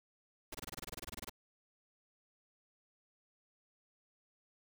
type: noise bursts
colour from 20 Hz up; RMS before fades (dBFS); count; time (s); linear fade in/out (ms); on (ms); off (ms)
pink; -44; 16; 0.52-1.296; 5; 26; 24
effects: none